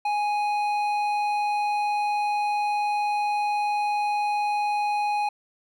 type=tone with hard clipping; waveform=triangle; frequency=830.6 Hz; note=G#5; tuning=in tune; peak=-24 dBFS; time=0.05-5.29 s; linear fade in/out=5 ms; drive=12 dB; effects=none